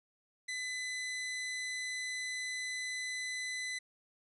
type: tone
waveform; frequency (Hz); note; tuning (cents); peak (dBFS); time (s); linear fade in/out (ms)
sawtooth; 2009; B6; +29; -33; 0.48-3.79; 10
effects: resampled to 24000 Hz